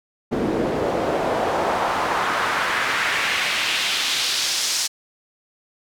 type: noise with band-pass filter sweep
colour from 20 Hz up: pink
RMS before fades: -22 dBFS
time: 0.31-4.88 s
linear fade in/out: 20 ms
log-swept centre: 330 to 5900 Hz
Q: 1.5
effects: none